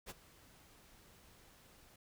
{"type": "noise with ADSR envelope", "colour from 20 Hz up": "pink", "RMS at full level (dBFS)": -45, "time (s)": [0.06, 1.96], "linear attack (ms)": 40, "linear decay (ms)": 27, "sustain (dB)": -18, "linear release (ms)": 4, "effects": []}